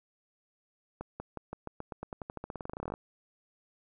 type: accelerating click train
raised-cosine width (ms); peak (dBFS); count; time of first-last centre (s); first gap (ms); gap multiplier
1; -24; 27; 1.01-2.939; 190; 0.91
effects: none